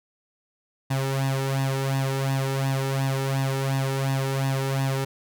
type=tone with flanger; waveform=sawtooth; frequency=135 Hz; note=C#3; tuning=45 cents flat; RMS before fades=-25 dBFS; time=0.9-5.05 s; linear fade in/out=10 ms; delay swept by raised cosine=1.1 to 2.3 ms; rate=2.8 Hz; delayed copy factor=+0.75; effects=none

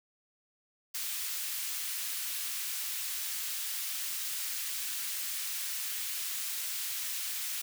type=high-pass noise; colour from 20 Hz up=white; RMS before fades=-36 dBFS; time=0.94-7.62 s; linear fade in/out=10 ms; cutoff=1800 Hz; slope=12 dB/octave; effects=none

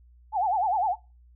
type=tone with vibrato; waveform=sine; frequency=792 Hz; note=G5; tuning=18 cents sharp; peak=-22 dBFS; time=0.32-0.96 s; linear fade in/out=50 ms; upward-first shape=sine; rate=9.9 Hz; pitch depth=200 cents each way; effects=noise-tail reverb RT60 0.3 s tail -22 dB re dry + added 60 Hz sine -52 dBFS peak until 1.35 s

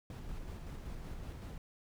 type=noise with tremolo; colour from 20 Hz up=brown; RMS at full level=-43 dBFS; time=0.1-1.58 s; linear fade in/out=2 ms; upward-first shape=square; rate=5.3 Hz; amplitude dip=25%; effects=none

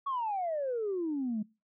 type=exponential sweep; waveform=sine; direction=down; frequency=1136 to 204.7 Hz; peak=-29 dBFS; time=0.06-1.43 s; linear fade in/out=10 ms; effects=noise-tail reverb RT60 0.3 s tail -25 dB re dry + tanh soft clip ceiling -26 dBFS

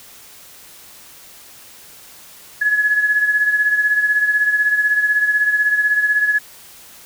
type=beating tone pair; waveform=sine; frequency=1692 / 1708 Hz; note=G#6 / G#6; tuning=+32 / +48 cents; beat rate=16 Hz; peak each=-14 / -21 dBFS; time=2.61-6.39 s; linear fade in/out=10 ms; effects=white hiss -42 dBFS RMS until 7.05 s

